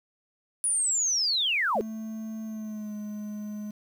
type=linear sweep; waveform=sine; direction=down; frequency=9880 to 349.2 Hz; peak=-23 dBFS; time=0.64-1.81 s; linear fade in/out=0 ms
type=tone with pitch glide; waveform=triangle; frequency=220 to 209.9 Hz; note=A3 to G#3; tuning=0 to +19 cents; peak=-31 dBFS; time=1.75-3.71 s; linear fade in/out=5 ms; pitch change=-81 cents; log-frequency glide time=2.45-2.94 s
effects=9-bit